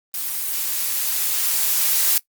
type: noise with level ramp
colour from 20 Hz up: blue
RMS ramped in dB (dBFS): -26 to -17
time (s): 0.14-2.18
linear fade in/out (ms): 2
effects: noise-tail reverb RT60 0.1 s tail -19 dB re dry + Opus 32 kbps